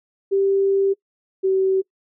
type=tone pair in turn; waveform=sine; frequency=392 / 381.7 Hz; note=G4 / G4; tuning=0 / -46 cents; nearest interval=unison; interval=46 cents; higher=first; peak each=-15 dBFS; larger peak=neither; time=0.31-0.94 / 1.43-1.82 s; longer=first; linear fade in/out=20 ms; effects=noise-tail reverb RT60 0.1 s tail -23 dB re dry